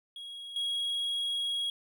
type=tone with level steps; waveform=triangle; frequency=3307 Hz; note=G#7; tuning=8 cents flat; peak=-39 / -28 dBFS; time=0.16-1.7 s; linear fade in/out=2 ms; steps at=0.56 s; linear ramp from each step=2 ms; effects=none